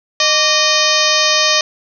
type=harmonic tone with a mistuned harmonic; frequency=616 Hz; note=D#5; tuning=17 cents flat; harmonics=1 / 2 / 3 / 4 / 5 / 6 / 7 / 8 / 9 / 10; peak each=-20 / -20 / -20 / -20 / -20 / -20 / -20 / -20 / -20 / -20 dBFS; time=0.2-1.61 s; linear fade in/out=2 ms; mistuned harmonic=2; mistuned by=-100 cents; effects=none